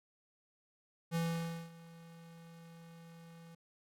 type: tone with ADSR envelope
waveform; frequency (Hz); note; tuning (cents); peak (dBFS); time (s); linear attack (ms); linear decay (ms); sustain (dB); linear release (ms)
square; 166.6; E3; +19; -32; 1.11-3.55; 45; 540; -21; 5
effects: AAC 64 kbps